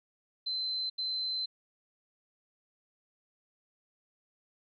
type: tone bursts at uneven times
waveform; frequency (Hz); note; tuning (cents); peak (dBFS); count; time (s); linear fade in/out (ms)
sine; 4072; C8; -48; -31; 2; 0.46-0.9 / 0.98-1.46; 10
effects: none